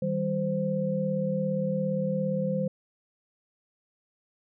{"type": "tone cluster", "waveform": "sine", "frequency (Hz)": [158.5, 195.9, 519], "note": ["D#3", "G3", "C5"], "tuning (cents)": [32, -1, -14], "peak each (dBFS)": [-31, -29, -29], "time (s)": [0.02, 2.68], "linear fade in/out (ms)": 5, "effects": []}